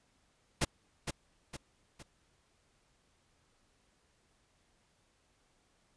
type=noise with echo; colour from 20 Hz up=pink; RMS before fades=-29 dBFS; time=0.61-0.65 s; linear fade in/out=10 ms; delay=460 ms; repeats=3; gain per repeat=-7 dB; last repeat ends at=2.03 s; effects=pink hiss -72 dBFS RMS until 5.96 s + resampled to 22050 Hz